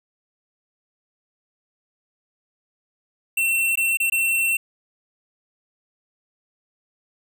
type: tone with dropouts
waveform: square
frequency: 2705 Hz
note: E7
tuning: 44 cents sharp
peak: -19 dBFS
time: 3.37-4.57 s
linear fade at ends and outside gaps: 5 ms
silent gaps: 3.756-3.773 / 3.972-4 / 4.099-4.121 s
effects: none